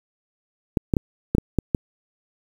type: clicks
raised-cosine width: 3 ms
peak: -5 dBFS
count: 7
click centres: 0.772 / 0.938 / 0.968 / 1.35 / 1.383 / 1.587 / 1.748 s
effects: 7-bit